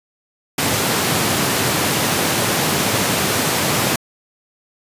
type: high-pass noise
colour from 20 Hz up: pink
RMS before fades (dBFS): -18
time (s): 0.58-3.96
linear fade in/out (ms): 5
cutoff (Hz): 110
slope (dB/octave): 24
effects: resampled to 32000 Hz